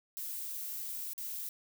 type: noise with dropouts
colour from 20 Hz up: violet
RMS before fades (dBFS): -40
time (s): 0.17-1.49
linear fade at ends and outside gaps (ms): 0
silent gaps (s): 1.134-1.179
effects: none